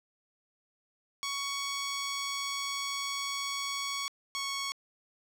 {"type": "tone pair in turn", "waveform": "10% pulse", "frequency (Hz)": [1117, 1108], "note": ["C#6", "C#6"], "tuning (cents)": [13, -1], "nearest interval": "unison", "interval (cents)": 14, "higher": "first", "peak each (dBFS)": -24, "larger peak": "neither", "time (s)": [[1.23, 4.08], [4.35, 4.72]], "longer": "first", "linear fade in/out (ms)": 0, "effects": ["low-pass 12000 Hz 12 dB/octave"]}